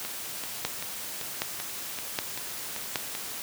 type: two click trains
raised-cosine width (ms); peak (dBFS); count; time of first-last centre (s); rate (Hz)
0.2; -17 / -9; 9 / 4; 0.05-3.151 / 0.65-2.958; 2.58 / 1.3
effects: white hiss -37 dBFS RMS until 3.42 s + high-pass 80 Hz 12 dB/octave